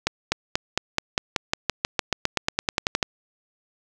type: accelerating click train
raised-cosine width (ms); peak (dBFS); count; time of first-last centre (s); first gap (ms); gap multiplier
0.2; -3; 21; 0.07-3.028; 250; 0.94
effects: none